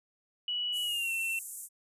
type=tone with pitch glide; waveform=sine; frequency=2939 to 2695 Hz; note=F#7 to E7; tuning=-12 to +38 cents; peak=-30 dBFS; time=0.48-1.39 s; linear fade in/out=2 ms; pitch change=-150 cents; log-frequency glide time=0.83-1.12 s
type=band-pass noise; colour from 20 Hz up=pink; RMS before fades=-43 dBFS; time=0.72-1.69 s; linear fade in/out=50 ms; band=7400 to 13000 Hz; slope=48 dB/octave
effects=resampled to 32000 Hz